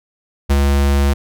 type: tone with ADSR envelope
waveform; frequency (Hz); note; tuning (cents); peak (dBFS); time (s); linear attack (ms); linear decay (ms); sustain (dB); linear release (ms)
square; 70; C#2; +18; -10; 0.49-1.14; 20; 39; -2; 15
effects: none